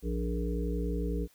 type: harmonic tone with a mistuned harmonic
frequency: 58.27 Hz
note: A#1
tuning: in tune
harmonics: 1 / 3 / 5 / 7 / 8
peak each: -31 / -36 / -38 / -39 / -40 dBFS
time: 0.02-1.28 s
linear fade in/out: 50 ms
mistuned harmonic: 7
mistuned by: +31 cents
effects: white hiss -64 dBFS RMS until 1.34 s